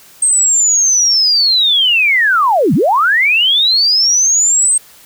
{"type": "linear two-way sweep", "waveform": "sine", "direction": "down then up", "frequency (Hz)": [8430, 130, 8430], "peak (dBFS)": -8, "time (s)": [0.22, 4.78], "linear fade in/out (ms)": 5, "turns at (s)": 2.74, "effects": ["white hiss -42 dBFS RMS until 5.05 s"]}